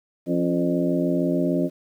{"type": "harmonic tone with a mistuned harmonic", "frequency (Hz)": 86.6, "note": "F2", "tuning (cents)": -14, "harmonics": [2, 3, 4, 5, 6, 7], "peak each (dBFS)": [-25, -23, -26, -36, -32, -28], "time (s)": [0.26, 1.7], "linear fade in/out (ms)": 50, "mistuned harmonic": 3, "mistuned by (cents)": 62, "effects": ["9-bit"]}